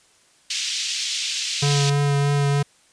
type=band-pass noise; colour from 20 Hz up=pink; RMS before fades=-26 dBFS; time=0.5-1.9 s; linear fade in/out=5 ms; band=2800 to 6900 Hz; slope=24 dB/octave
type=tone with vibrato; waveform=square; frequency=142.5 Hz; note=C#3; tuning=48 cents sharp; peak=-18 dBFS; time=1.62-2.63 s; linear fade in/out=10 ms; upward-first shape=triangle; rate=3.2 Hz; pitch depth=16 cents each way
effects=white hiss -57 dBFS RMS until 2.92 s + resampled to 22050 Hz